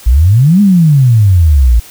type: exponential two-way sweep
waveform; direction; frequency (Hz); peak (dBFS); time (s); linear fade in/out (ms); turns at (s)
sine; up then down; 54.5 to 210.1 to 54.5; -3; 0.06-1.8; 10; 0.61
effects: white hiss -35 dBFS RMS until 1.9 s